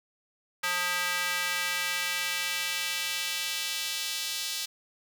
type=tone with high-pass filter sweep; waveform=square; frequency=178.4 Hz; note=F3; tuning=37 cents sharp; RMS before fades=-31 dBFS; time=0.63-4.66 s; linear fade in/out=10 ms; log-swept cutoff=1500 to 3900 Hz; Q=1.3; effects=none